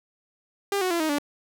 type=tone with pitch steps; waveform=sawtooth; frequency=399.8 / 368.7 / 340.1 / 313.7 / 289.3 Hz; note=G4 / F#4 / F4 / D#4 / D4; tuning=+34 / -6 / -46 / +14 / -26 cents; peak=-19 dBFS; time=0.72-1.185 s; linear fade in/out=2 ms; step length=93 ms; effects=none